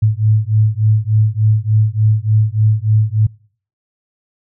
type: beating tone pair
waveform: sine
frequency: 106.5 / 109.9 Hz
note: G#2 / A2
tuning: +44 / -2 cents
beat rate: 3.4 Hz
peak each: -13 dBFS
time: 0.02-3.27 s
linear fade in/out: 10 ms
effects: noise-tail reverb RT60 0.5 s tail -25 dB re dry